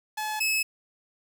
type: tone pair in turn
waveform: sawtooth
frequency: 857 / 2588 Hz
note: A5 / E7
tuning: -46 / -32 cents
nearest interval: octave + perfect fifth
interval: 1914 cents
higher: second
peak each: -25 / -20 dBFS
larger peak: second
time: 0.17-0.4 / 0.4-0.63 s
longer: neither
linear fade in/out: 10 ms
effects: 8-bit